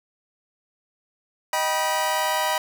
sawtooth chord, Eb augmented, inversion none, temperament just, 622.3 / 777.8 / 972.3 Hz, Eb5 / G5 / B5, 0 / -14 / -27 cents, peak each -23 / -24 / -20 dBFS, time 1.53-2.58 s, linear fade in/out 2 ms, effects none

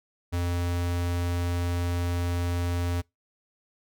square tone, 87.31 Hz, F2, in tune, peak -26 dBFS, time 0.32-3.02 s, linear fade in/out 20 ms, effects noise-tail reverb RT60 0.2 s tail -25 dB re dry

